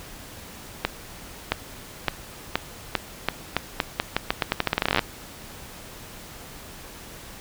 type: accelerating click train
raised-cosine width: 0.3 ms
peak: -4 dBFS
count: 27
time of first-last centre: 0.85-4.992 s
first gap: 670 ms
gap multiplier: 0.84
effects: pink hiss -42 dBFS RMS until 7.4 s